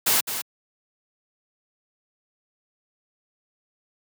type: noise with echo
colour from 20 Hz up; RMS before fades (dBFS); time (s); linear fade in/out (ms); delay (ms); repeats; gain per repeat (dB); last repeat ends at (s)
white; -20; 0.06-0.21; 10; 210; 1; -9; 0.42
effects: high-pass 150 Hz 12 dB/octave